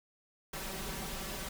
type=noise with comb filter; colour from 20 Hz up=pink; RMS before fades=-40 dBFS; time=0.53-1.49 s; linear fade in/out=5 ms; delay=5.2 ms; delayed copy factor=+0.7; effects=none